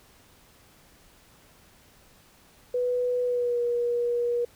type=tone with pitch glide; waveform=sine; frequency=493.9 to 479 Hz; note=B4 to A#4; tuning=0 to +47 cents; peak=-23 dBFS; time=2.74-4.45 s; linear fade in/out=5 ms; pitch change=-53 cents; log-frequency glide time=3.24-3.6 s; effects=pink hiss -57 dBFS RMS until 4.55 s